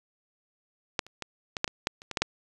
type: clicks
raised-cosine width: 0.2 ms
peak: -8 / -30 / -17 / -14 / -6 / -17 / -8 / -29 / -17 / -10 / -6 dBFS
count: 11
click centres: 0.992 / 1.066 / 1.223 / 1.568 / 1.644 / 1.678 / 1.871 / 2.019 / 2.113 / 2.172 / 2.22 s
effects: resampled to 24000 Hz + 8-bit